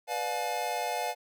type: chord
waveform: square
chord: B diminished seventh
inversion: none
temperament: just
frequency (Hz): 493.9 / 592.7 / 711.2 / 853.4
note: B4 / D5 / F5 / Ab5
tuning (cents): 0 / +16 / +31 / +47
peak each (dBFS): -39 / -39 / -34 / -35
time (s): 0.07-1.15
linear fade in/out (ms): 50
effects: none